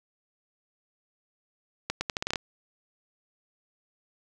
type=accelerating click train; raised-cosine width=0.2 ms; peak=-11 dBFS; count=9; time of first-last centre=1.9-2.358 s; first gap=110 ms; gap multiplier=0.8; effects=none